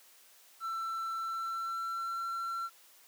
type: tone with pitch glide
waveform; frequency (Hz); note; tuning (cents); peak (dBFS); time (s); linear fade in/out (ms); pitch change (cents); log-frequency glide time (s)
triangle; 1338 to 1356.7; E6 to E6; +25 to +49; -32; 0.6-2.7; 50; +24; 1.16-2.22
effects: white hiss -60 dBFS RMS until 3.07 s + high-pass 400 Hz 12 dB/octave